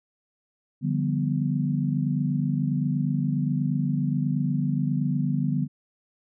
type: chord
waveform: sine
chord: G dominant seventh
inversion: second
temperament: equal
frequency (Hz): 146.83 / 174.61 / 196 / 246.9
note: D3 / F3 / G3 / B3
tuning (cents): 0 / 0 / 0 / 0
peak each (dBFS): -25 / -30 / -30 / -28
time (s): 0.81-5.68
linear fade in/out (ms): 50
effects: none